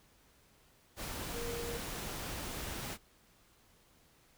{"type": "tone in noise", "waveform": "sine", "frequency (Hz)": 470.7, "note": "A#4", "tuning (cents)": 17, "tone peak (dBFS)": -40, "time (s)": [1.32, 1.8], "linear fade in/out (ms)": 50, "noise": "pink", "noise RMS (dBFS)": -41, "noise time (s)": [0.96, 2.98], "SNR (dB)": -2, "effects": ["pink hiss -66 dBFS RMS until 4.37 s"]}